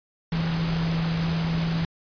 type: tone in noise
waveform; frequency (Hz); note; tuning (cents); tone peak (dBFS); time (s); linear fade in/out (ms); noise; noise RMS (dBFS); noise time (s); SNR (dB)
sine; 164.81; E3; 0; -23; 0.32-1.85; 2; pink; -32; 0.32-1.85; +6
effects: resampled to 11025 Hz